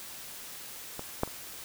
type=clicks; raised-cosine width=1 ms; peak=-23 / -12 / -29 dBFS; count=3; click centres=0.994 / 1.234 / 1.276 s; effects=white hiss -44 dBFS RMS until 1.64 s